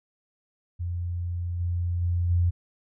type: tone with level steps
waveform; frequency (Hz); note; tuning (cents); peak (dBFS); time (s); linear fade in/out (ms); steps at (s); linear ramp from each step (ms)
sine; 87.31; F2; 0; -27 / -24 / -22 / -19; 0.79-2.51; 20; 1.59 / 2.01 / 2.29; 20
effects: none